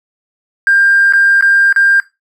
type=tone with dropouts; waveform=triangle; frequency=1596 Hz; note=G6; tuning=31 cents sharp; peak=-3 dBFS; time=0.67-2 s; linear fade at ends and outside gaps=1 ms; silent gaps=1.124-1.135 / 1.41-1.424 / 1.726-1.761 s; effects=noise-tail reverb RT60 0.2 s tail -18 dB re dry + tanh soft clip ceiling -3 dBFS